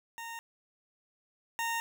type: tone pair in turn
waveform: 20% pulse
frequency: 922 / 922 Hz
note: A#5 / A#5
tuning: -19 / -19 cents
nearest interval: unison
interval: 0 cents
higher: neither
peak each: -35 / -26 dBFS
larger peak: second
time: 0.18-0.39 / 1.59-1.8 s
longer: neither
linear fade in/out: 0 ms
effects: none